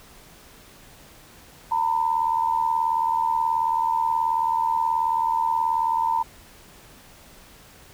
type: tone pair together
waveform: sine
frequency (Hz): 909.2 / 987.8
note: A#5 / B5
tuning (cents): -43 / 0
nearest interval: minor second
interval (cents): 143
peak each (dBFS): -21 / -25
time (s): 1.71-6.23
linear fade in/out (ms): 10
effects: pink hiss -49 dBFS RMS until 7.93 s